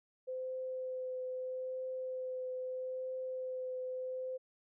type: tone with vibrato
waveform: sine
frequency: 513 Hz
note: C5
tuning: 34 cents flat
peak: -37 dBFS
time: 0.27-4.38 s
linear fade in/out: 20 ms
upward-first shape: triangle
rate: 0.78 Hz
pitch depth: 12 cents each way
effects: none